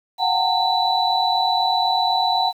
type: tone cluster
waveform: sine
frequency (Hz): 724 / 764 / 912 / 3964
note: F#5 / G5 / A#5 / B7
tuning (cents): -38 / -45 / -38 / +6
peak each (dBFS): -22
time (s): 0.18-2.53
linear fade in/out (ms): 50
effects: 8-bit